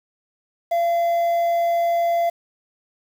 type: tone with quantisation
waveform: triangle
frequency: 683 Hz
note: F5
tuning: 39 cents flat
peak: -15 dBFS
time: 0.71-2.3 s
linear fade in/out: 10 ms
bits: 7
effects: none